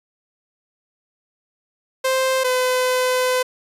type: tone pair in turn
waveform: sawtooth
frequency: 523.3 / 507.2 Hz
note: C5 / B4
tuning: 0 / +46 cents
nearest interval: minor second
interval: 54 cents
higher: first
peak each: -13 dBFS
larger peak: neither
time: 2.04-2.44 / 2.44-3.43 s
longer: second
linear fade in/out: 10 ms
effects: resampled to 32000 Hz